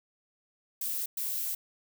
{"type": "noise bursts at uneven times", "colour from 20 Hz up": "violet", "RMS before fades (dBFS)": -33, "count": 2, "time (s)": [[0.81, 1.06], [1.17, 1.55]], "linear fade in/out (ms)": 5, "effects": []}